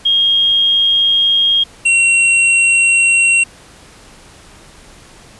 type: tone pair in turn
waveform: sine / square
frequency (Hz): 3248 / 2736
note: G#7 / F7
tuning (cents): -39 / -36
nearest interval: minor third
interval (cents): 297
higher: first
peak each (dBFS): -9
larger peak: neither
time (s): 0.05-1.64 / 1.85-3.44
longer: neither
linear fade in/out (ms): 10
effects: pink hiss -41 dBFS RMS until 5.39 s + resampled to 24000 Hz